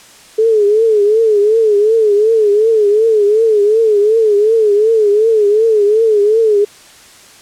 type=tone with vibrato; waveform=sine; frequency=429.5 Hz; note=A4; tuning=42 cents flat; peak=-7 dBFS; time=0.38-6.65 s; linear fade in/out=10 ms; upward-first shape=triangle; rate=2.7 Hz; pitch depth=120 cents each way; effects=white hiss -40 dBFS RMS until 7.41 s + low-pass 9000 Hz 12 dB/octave